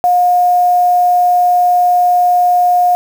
sine tone with quantisation, 715 Hz, F5, 41 cents sharp, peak -7 dBFS, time 0.04-2.95 s, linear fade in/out 0 ms, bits 5, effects none

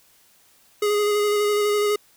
square tone with vibrato, 415.3 Hz, G#4, in tune, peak -19 dBFS, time 0.82-1.96 s, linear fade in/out 5 ms, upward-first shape square, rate 12 Hz, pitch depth 14 cents each way, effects white hiss -57 dBFS RMS until 2.16 s

